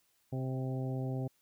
harmonic tone with a mistuned harmonic, 130.81 Hz, C3, in tune, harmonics 1 / 2 / 3 / 4 / 5 / 6, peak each -34 / -40 / -44 / -46 / -48 / -50 dBFS, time 0.32-1.28 s, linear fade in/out 10 ms, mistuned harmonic 5, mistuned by -16 cents, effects white hiss -73 dBFS RMS until 1.41 s

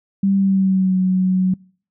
sine tone with pitch glide, 196 to 185.75 Hz, G3 to F#3, 0 to +7 cents, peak -13 dBFS, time 0.23-1.54 s, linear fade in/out 5 ms, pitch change -93 cents, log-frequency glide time 0.36-0.97 s, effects noise-tail reverb RT60 0.5 s tail -26 dB re dry

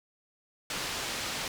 white low-pass noise, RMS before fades -35 dBFS, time 0.7-1.48 s, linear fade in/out 2 ms, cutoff 5200 Hz, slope 12 dB/octave, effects none

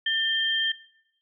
sine tone pair together, 1792 / 3163 Hz, A6 / G7, +31 / +15 cents, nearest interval minor seventh, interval 984 cents, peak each -26 / -24 dBFS, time 0.06-0.72 s, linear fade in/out 5 ms, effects noise-tail reverb RT60 0.8 s tail -20 dB re dry

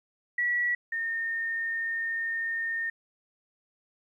sine tone pair in turn, 1937 / 1828.3 Hz, B6 / A#6, -34 / -34 cents, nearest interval minor second, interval 100 cents, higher first, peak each -24 / -28 dBFS, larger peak first, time 0.38-0.75 / 0.92-2.9 s, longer second, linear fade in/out 5 ms, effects 11-bit

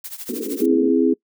blue noise with tremolo, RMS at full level -30 dBFS, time 0.04-0.66 s, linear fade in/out 5 ms, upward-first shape triangle, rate 13 Hz, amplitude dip 90%
pink band-pass noise, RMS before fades -27 dBFS, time 0.29-0.91 s, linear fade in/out 2 ms, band 220 to 470 Hz, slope 96 dB/octave
sine chord, C augmented, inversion none, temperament equal, 261.6 / 329.6 / 415.3 Hz, C4 / E4 / G#4, 0 / 0 / 0 cents, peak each -17 / -18 / -19 dBFS, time 0.61-1.14 s, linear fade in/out 10 ms
effects noise-tail reverb RT60 0.1 s tail -24 dB re dry

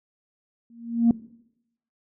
sine tone with exponential growth, 233.1 Hz, A#3, in tune, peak -10 dBFS, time 0.7-1.11 s, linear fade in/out 2 ms, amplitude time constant 88 ms, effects noise-tail reverb RT60 0.8 s tail -20 dB re dry + tanh soft clip ceiling -11 dBFS

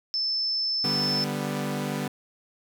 sine tone, 5274 Hz, E8, in tune, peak -24 dBFS, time 0.14-1.24 s, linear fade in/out 0 ms
sawtooth chord, G major, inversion second, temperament equal, 146.83 / 196 / 246.9 Hz, D3 / G3 / B3, 0 / 0 / 0 cents, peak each -28 dBFS, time 0.84-2.08 s, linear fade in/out 5 ms
effects none

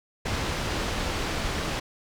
pink low-pass noise, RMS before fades -29 dBFS, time 0.25-1.8 s, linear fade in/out 10 ms, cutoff 5400 Hz, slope 12 dB/octave, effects none

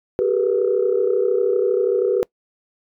sine tone cluster, 384.4 / 417.2 / 445.6 / 484.9 Hz, G4 / G#4 / A4 / B4, -34 / +8 / +22 / -32 cents, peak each -19 / -22 / -28 / -19 dBFS, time 0.19-2.23 s, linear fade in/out 0 ms, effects noise-tail reverb RT60 0.1 s tail -25 dB re dry + tanh soft clip ceiling -7 dBFS

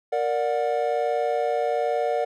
triangle chord, Bb augmented, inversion none, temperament equal with one note detuned, 466.2 / 587.3 / 728.5 Hz, Bb4 / D5 / F#5, 0 / 0 / -27 cents, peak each -24 dBFS, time 0.12-2.25 s, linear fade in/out 10 ms, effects none

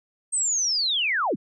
sine linear sweep, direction down, 8450 to 114.9 Hz, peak -21 dBFS, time 0.32-1.36 s, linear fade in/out 20 ms, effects none

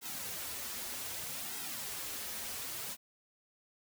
white noise with flanger, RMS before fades -41 dBFS, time 0.01-2.97 s, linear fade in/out 50 ms, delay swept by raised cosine 1.7 to 6.8 ms, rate 0.64 Hz, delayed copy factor -0.65, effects none

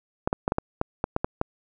clicks, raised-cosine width 1 ms, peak -9 dBFS, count 10, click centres 0.275 / 0.329 / 0.479 / 0.521 / 0.584 / 0.814 / 1.041 / 1.164 / 1.245 / 1.414 s, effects none

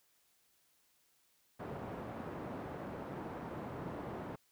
pink band-pass noise, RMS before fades -44 dBFS, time 1.59-4.36 s, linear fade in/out 10 ms, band 130 to 1000 Hz, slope 12 dB/octave, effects white hiss -73 dBFS RMS until 4.51 s

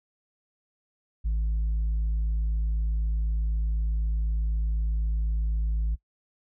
sine tone with tanh clipping, 54 Hz, A1, 32 cents flat, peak -24 dBFS, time 1.24-5.96 s, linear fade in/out 20 ms, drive 2 dB, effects noise-tail reverb RT60 0.1 s tail -21 dB re dry

